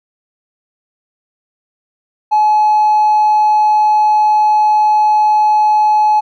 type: tone with hard clipping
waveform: sine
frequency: 851 Hz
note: G#5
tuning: 42 cents sharp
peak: -8 dBFS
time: 2.31-6.21 s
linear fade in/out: 20 ms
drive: 1 dB
effects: none